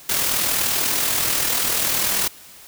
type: noise with amplitude modulation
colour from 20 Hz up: white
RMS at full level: -19 dBFS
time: 0.09-2.28 s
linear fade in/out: 5 ms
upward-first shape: sine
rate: 40.5 Hz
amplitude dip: 40%
effects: white hiss -44 dBFS RMS until 2.67 s